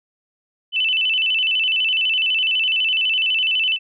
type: tone with vibrato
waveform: sine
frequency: 2833 Hz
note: F7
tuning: 24 cents sharp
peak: -16 dBFS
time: 0.72-3.79 s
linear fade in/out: 50 ms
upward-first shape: square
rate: 12 Hz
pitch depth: 110 cents each way
effects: none